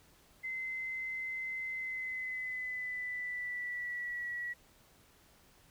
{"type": "tone with pitch glide", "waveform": "sine", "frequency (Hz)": [2059, 1932.2], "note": ["C7", "B6"], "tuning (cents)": [-28, -38], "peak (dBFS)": -36, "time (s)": [0.43, 4.54], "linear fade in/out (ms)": 20, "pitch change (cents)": -110, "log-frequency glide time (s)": [1.72, 4.27], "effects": ["pink hiss -64 dBFS RMS until 5.7 s"]}